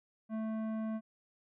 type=tone with tanh clipping; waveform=sine; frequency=220 Hz; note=A3; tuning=in tune; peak=-36 dBFS; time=0.29-1.01 s; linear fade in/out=50 ms; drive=13 dB; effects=none